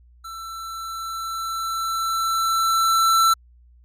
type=tone with level ramp; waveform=square; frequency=1336 Hz; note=E6; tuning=23 cents sharp; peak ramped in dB=-34 to -14 dBFS; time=0.24-3.34 s; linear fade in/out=10 ms; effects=added 60 Hz sine -49 dBFS peak until 3.84 s + AAC 64 kbps